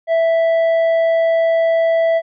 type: tone with tanh clipping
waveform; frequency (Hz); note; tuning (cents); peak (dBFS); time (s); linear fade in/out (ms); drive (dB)
triangle; 659.3; E5; 0; -13; 0.07-2.22; 50; 10
effects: none